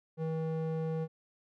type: tone with band-pass filter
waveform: square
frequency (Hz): 160.4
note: E3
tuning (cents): -47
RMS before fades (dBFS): -34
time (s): 0.17-1.08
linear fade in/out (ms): 50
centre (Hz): 330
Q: 9.7
effects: none